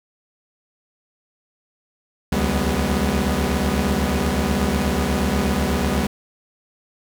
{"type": "tone cluster", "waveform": "sawtooth", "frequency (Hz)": [68.2, 76.4, 189, 205.9, 246], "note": ["C#2", "D#2", "F#3", "G#3", "B3"], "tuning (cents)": [-28, -31, 37, -15, -7], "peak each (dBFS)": -21, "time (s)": [2.32, 6.07], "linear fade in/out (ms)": 5, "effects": []}